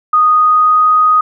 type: tone with pitch glide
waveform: sine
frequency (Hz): 1239 to 1247.6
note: D#6 to D#6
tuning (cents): -8 to +4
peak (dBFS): -6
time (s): 0.13-1.21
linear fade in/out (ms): 5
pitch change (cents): +12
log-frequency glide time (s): 0.25-0.91
effects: none